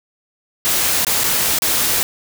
white noise with dropouts, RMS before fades -17 dBFS, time 0.65-2.03 s, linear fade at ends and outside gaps 0 ms, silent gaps 1.048-1.068 / 1.236-1.241 / 1.587-1.621 s, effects none

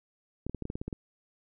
clicks, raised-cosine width 3 ms, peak -22 dBFS, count 10, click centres 0.466 / 0.496 / 0.547 / 0.623 / 0.654 / 0.701 / 0.755 / 0.815 / 0.88 / 0.928 s, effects none

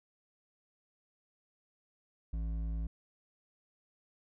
triangle tone with hard clipping, 55 Hz, A1, in tune, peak -35 dBFS, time 2.33-2.87 s, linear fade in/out 5 ms, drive 12 dB, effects none

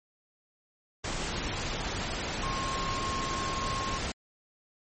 sine tone in noise, 1074 Hz, C6, 45 cents sharp, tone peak -33 dBFS, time 2.43-3.98 s, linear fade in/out 5 ms, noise pink, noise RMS -33 dBFS, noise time 1.04-4.12 s, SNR -3 dB, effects MP3 32 kbps

